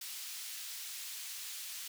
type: high-pass noise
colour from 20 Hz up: pink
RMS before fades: -44 dBFS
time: 0.01-1.88 s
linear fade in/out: 5 ms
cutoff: 3200 Hz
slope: 12 dB/octave
effects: none